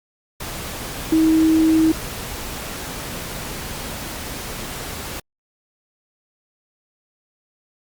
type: tone in noise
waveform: sine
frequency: 319.4 Hz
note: D#4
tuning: 45 cents sharp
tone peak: -12 dBFS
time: 1.12-1.92 s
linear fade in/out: 5 ms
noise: pink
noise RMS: -30 dBFS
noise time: 0.4-5.2 s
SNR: +15 dB
effects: Opus 48 kbps